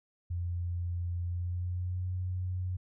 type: tone with pitch glide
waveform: sine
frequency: 87.31 to 91.33 Hz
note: F2 to F#2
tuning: 0 to -22 cents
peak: -31 dBFS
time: 0.3-2.77 s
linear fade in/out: 10 ms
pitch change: +78 cents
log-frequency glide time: 1.24-2.08 s
effects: none